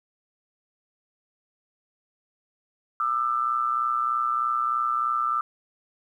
sine tone pair together, 1203 / 1326.2 Hz, D6 / E6, +41 / +10 cents, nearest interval major second, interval 169 cents, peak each -25 dBFS, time 3-5.41 s, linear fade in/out 2 ms, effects 10-bit

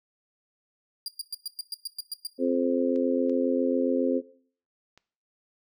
sawtooth tone bursts, 4800 Hz, D8, 37 cents sharp, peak -27 dBFS, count 10, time 1.06-2.27 s, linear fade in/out 2 ms, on 22 ms, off 110 ms
harmonic tone, 87.3 Hz, F2, in tune, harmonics 3 / 4 / 5 / 6, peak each -25 / -30 / -29 / -28 dBFS, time 2.38-4.22 s, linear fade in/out 50 ms
clicks, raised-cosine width 0.2 ms, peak -34 dBFS, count 3, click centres 2.96 / 3.296 / 4.976 s
effects noise-tail reverb RT60 0.5 s tail -18 dB re dry

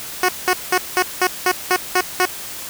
10% pulse tone bursts, 365.8 Hz, F#4, 20 cents flat, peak -5 dBFS, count 9, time 0.23-2.254 s, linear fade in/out 2 ms, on 56 ms, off 190 ms, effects white hiss -31 dBFS RMS until 2.69 s

